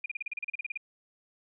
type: tone bursts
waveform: sine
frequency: 2427 Hz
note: D#7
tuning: 44 cents flat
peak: -31 dBFS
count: 14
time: 0.04-0.775 s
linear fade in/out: 5 ms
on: 20 ms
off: 35 ms
effects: none